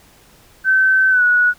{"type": "tone with pitch glide", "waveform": "sine", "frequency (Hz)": [1537, 1464.2], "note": ["G6", "F#6"], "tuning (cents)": [-35, -19], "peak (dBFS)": -10, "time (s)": [0.64, 1.54], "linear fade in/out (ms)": 50, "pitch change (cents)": -84, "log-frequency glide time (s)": [1.1, 1.23], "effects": ["pink hiss -49 dBFS RMS until 1.58 s"]}